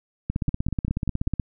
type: two click trains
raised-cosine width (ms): 5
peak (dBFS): -12 / -14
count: 19 / 5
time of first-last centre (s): 0.3-1.398 / 0.49-1.273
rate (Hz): 16.4 / 5.11
effects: none